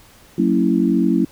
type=chord; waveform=sine; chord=F# dominant seventh; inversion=none; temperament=equal with one note detuned; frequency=185 / 227.4 / 277.2 / 329.6 Hz; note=F#3 / A#3 / C#4 / E4; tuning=0 / -43 / 0 / 0 cents; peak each=-19 dBFS; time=0.38-1.25 s; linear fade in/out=5 ms; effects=pink hiss -48 dBFS RMS until 1.31 s